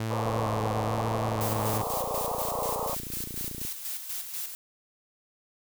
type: tone with vibrato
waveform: sawtooth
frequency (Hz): 110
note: A2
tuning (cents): 0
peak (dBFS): -25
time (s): 0-1.82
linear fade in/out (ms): 5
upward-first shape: square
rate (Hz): 1.1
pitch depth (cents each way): 21
type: band-pass noise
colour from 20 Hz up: pink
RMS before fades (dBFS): -32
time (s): 0.1-2.95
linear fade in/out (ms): 10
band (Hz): 430 to 1200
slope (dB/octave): 96
type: click train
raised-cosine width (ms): 3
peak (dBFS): -27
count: 100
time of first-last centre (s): 0.26-3.65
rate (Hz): 29.2
type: noise with tremolo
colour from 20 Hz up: blue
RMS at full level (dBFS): -34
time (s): 1.41-4.55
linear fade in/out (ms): 0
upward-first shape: square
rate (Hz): 4.1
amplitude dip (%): 50
effects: none